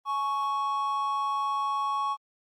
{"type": "tone pair together", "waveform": "triangle", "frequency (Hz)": [845, 1108.6], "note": ["G#5", "C#6"], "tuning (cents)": [30, 0], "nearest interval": "perfect fourth", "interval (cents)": 470, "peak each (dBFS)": [-31, -25], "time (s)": [0.05, 2.17], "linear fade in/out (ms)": 50, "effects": ["Opus 24 kbps"]}